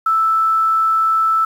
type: tone with quantisation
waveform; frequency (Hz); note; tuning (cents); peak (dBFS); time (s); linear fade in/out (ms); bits
sine; 1318.5; E6; 0; -12; 0.06-1.45; 5; 7
effects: none